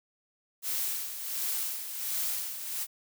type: noise with tremolo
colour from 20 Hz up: blue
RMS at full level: -31 dBFS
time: 0.62-2.87 s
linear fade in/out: 50 ms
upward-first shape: sine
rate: 1.4 Hz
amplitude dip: 60%
effects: none